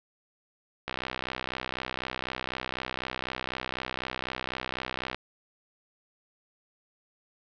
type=click train; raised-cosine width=0.3 ms; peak=-15 dBFS; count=274; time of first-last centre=0.88-5.146 s; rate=64 Hz; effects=low-pass 5000 Hz 12 dB/octave